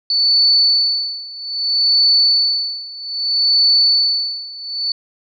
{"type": "tone with tremolo", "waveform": "sine", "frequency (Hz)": 4482, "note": "C#8", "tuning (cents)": 18, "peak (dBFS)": -9, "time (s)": [0.1, 4.92], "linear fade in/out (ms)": 2, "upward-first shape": "sine", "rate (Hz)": 0.62, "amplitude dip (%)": 90, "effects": []}